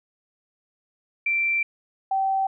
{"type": "tone pair in turn", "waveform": "sine", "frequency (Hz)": [2349, 773.1], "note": ["D7", "G5"], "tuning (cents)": [0, -24], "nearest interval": "octave + perfect fifth", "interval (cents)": 1924, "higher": "first", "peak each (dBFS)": -20, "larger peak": "neither", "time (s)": [[1.26, 1.63], [2.11, 2.47]], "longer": "first", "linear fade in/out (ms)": 5, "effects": []}